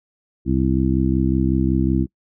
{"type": "harmonic tone", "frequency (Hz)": 65.4, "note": "C2", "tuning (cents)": 0, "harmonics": [1, 2, 3, 4, 5], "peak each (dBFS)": [-22, -22, -22, -22, -22], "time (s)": [0.45, 2.07], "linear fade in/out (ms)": 50, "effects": ["noise-tail reverb RT60 0.1 s tail -24 dB re dry"]}